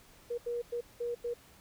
sine tone bursts at uneven times, 477.2 Hz, A#4, 41 cents sharp, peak -32 dBFS, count 5, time 0.3-0.38 / 0.46-0.62 / 0.72-0.81 / 1-1.15 / 1.24-1.34 s, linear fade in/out 10 ms, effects pink hiss -59 dBFS RMS until 1.6 s

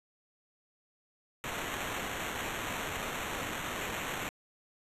white noise with sample-and-hold, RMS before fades -37 dBFS, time 1.44-4.29 s, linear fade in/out 0 ms, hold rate 4900 Hz, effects resampled to 32000 Hz

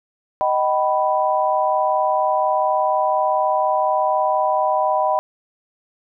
sine chord, Eb augmented, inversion none, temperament equal with one note detuned, 622.3 / 766.5 / 987.8 Hz, Eb5 / G5 / B5, 0 / -39 / 0 cents, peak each -20 dBFS, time 0.41-5.19 s, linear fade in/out 0 ms, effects none

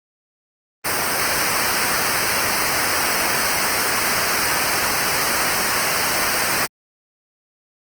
pink noise with comb filter, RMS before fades -20 dBFS, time 0.84-6.67 s, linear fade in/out 20 ms, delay 0.28 ms, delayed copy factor -0.8, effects high-pass 60 Hz 12 dB/octave + Opus 24 kbps

